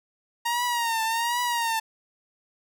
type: tone with vibrato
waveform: sawtooth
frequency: 932.3 Hz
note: A#5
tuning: in tune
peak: -20 dBFS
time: 0.45-1.8 s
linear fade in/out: 10 ms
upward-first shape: triangle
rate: 1.3 Hz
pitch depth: 90 cents each way
effects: none